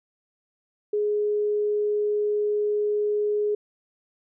sine tone, 417.6 Hz, G#4, 10 cents sharp, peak -21 dBFS, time 0.93-3.55 s, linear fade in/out 5 ms, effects none

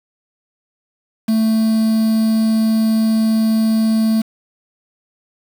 triangle tone with quantisation, 221.3 Hz, A3, 10 cents sharp, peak -10 dBFS, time 1.28-4.22 s, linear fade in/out 10 ms, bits 5, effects none

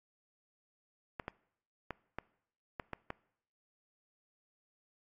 clicks, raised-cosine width 0.5 ms, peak -23 dBFS, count 7, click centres 1.198 / 1.281 / 1.907 / 2.186 / 2.798 / 2.933 / 3.104 s, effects noise-tail reverb RT60 0.7 s tail -22 dB re dry + AAC 48 kbps

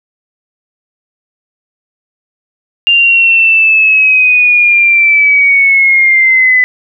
sine linear sweep, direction down, 2800 to 1999 Hz, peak -4 dBFS, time 2.87-6.64 s, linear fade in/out 0 ms, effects none

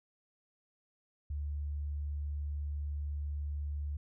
sine tone, 73 Hz, D2, 10 cents flat, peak -34 dBFS, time 1.3-3.97 s, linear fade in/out 5 ms, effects none

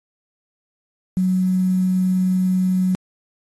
sine tone with quantisation, 185 Hz, F#3, in tune, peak -15 dBFS, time 1.17-2.95 s, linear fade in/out 0 ms, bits 7, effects AAC 32 kbps

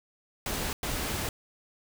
pink noise bursts at uneven times, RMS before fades -32 dBFS, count 2, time 0.46-0.73 / 0.83-1.29 s, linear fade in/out 2 ms, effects none

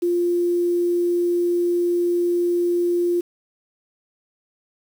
sine tone with quantisation, 349.2 Hz, F4, in tune, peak -17 dBFS, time 0.02-3.21 s, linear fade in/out 10 ms, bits 7, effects none

